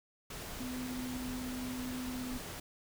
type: tone in noise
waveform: sine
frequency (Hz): 252.6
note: B3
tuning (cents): +39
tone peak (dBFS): -38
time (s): 0.6-2.38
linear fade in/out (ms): 5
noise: pink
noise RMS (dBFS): -44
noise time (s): 0.3-2.6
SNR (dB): +3
effects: none